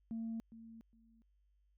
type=tone with echo; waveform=sine; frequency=226.4 Hz; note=A3; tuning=50 cents sharp; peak=-37 dBFS; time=0.11-0.4 s; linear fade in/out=0 ms; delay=410 ms; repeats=2; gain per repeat=-14 dB; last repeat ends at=1.22 s; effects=tanh soft clip ceiling -35 dBFS + added 50 Hz sine -70 dBFS peak until 1.77 s

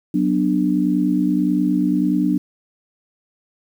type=chord; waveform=sine; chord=B minor; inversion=second; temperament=just; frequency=185.21 / 246.9 / 296.3 Hz; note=F#3 / B3 / D4; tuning=+2 / 0 / +15 cents; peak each=-20 / -21 / -18 dBFS; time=0.14-2.38 s; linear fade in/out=5 ms; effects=8-bit

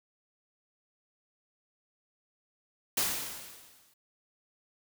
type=noise with exponential decay; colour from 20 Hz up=white; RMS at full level=-27 dBFS; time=2.97-3.94 s; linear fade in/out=5 ms; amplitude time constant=210 ms; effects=none

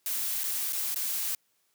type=noise with dropouts; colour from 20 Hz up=blue; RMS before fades=-31 dBFS; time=0.06-1.35 s; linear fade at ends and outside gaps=2 ms; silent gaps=0.436-0.44 / 0.725-0.73 / 0.945-0.959 s; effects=white hiss -72 dBFS RMS until 1.74 s + high-pass 100 Hz 12 dB/octave

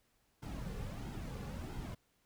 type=noise with flanger; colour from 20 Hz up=brown; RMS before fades=-43 dBFS; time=0.42-1.95 s; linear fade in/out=10 ms; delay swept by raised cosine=1.7 to 3.2 ms; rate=1.5 Hz; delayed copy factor=-0.55; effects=pink hiss -75 dBFS RMS until 2.25 s

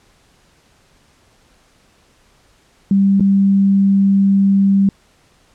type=tone with dropouts; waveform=sine; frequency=196.5 Hz; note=G3; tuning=4 cents sharp; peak=-9 dBFS; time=2.91-4.89 s; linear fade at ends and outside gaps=2 ms; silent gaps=3.198-3.206 s; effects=pink hiss -54 dBFS RMS until 5.54 s + low-pass 9000 Hz 12 dB/octave

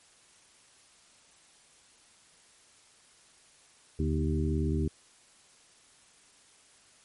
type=harmonic tone with a mistuned harmonic; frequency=78 Hz; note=D#2; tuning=5 cents sharp; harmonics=1 / 2 / 3 / 4 / 5; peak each=-29 / -32 / -34 / -35 / -36 dBFS; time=3.99-4.88 s; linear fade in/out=5 ms; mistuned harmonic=2; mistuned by=-77 cents; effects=white hiss -60 dBFS RMS until 7.04 s + MP3 48 kbps

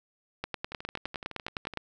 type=two click trains; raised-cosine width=0.3 ms; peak=-24 / -16 dBFS; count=13 / 14; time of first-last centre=0.72-1.737 / 0.44-1.773 s; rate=11.8 / 9.75 Hz; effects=none

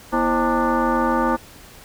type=tone with frequency modulation; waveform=sine; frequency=329.6 Hz; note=E4; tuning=in tune; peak=-16 dBFS; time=0.12-1.37 s; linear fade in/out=20 ms; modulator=286 Hz; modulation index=3.5; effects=pink hiss -44 dBFS RMS until 1.84 s

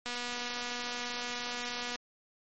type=click train; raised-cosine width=0.2 ms; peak=-20 dBFS; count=462; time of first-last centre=0.06-1.957 s; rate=243 Hz; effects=MP3 32 kbps

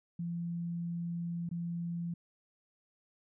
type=tone with dropouts; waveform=sine; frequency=170.8 Hz; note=F3; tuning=38 cents flat; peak=-34 dBFS; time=0.19-2.14 s; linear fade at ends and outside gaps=5 ms; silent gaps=1.491-1.512 s; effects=none

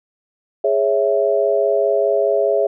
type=chord; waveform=sine; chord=C# minor; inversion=second; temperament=equal; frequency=415.3 / 554.4 / 659.3 Hz; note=G#4 / C#5 / E5; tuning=0 / 0 / 0 cents; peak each=-18 dBFS; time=0.64-2.67 s; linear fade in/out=5 ms; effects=none

